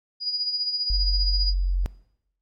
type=tone with tremolo; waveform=sine; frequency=4900 Hz; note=D#8; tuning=27 cents flat; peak=-22 dBFS; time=0.2-1.54 s; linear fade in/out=50 ms; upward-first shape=sine; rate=15 Hz; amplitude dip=60%
type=tone; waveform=sine; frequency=45.07 Hz; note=F#1; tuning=45 cents flat; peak=-20 dBFS; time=0.9-1.86 s; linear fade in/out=0 ms
effects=noise-tail reverb RT60 0.8 s tail -21 dB re dry + AAC 48 kbps